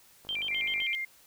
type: click train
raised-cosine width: 1 ms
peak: -37 dBFS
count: 30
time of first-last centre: 0.25-0.82 s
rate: 50.9 Hz
type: tone with vibrato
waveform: sine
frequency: 2728 Hz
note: F7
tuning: 41 cents flat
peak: -30 dBFS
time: 0.29-0.95 s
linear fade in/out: 0 ms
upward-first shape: square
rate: 7.8 Hz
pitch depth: 250 cents each way
type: tone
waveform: sine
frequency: 2111 Hz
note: C7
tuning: 15 cents sharp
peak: -31 dBFS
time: 0.51-1.05 s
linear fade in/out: 5 ms
effects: white hiss -59 dBFS RMS until 1.26 s